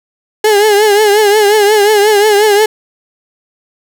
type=tone with vibrato; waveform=35% pulse; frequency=417.8 Hz; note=G#4; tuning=10 cents sharp; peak=-4 dBFS; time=0.44-2.66 s; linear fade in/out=5 ms; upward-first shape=triangle; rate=5.6 Hz; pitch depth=90 cents each way; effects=none